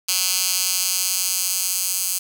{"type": "tone with high-pass filter sweep", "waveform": "10% pulse", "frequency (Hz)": 184.4, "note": "F#3", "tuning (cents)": -6, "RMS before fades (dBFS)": -22, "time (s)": [0.08, 2.19], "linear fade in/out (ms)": 10, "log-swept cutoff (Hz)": [4700, 7600], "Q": 1, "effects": []}